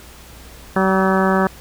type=harmonic tone with a mistuned harmonic; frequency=190.6 Hz; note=G3; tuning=48 cents flat; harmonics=1 / 2 / 3 / 4 / 5 / 6 / 7 / 8 / 9; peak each=-17 / -20 / -22 / -23 / -24 / -25 / -25 / -26 / -27 dBFS; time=0.76-1.47 s; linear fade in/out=2 ms; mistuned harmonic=7; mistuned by=-46 cents; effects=added 60 Hz sine -42 dBFS peak until 1.6 s + pink hiss -42 dBFS RMS until 1.6 s